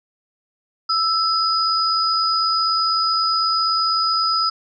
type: tone pair together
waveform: sine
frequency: 1315 / 4974 Hz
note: E6 / D#8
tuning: -5 / -1 cents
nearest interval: octave + major seventh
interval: 2304 cents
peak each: -19 dBFS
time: 0.89-4.5 s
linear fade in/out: 10 ms
effects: none